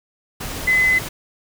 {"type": "tone in noise", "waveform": "sine", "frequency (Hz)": 2027, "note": "B6", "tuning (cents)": 45, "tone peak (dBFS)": -13, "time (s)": [0.67, 0.99], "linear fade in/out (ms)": 10, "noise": "pink", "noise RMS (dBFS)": -29, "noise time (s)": [0.4, 1.09], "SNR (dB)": 13, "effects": []}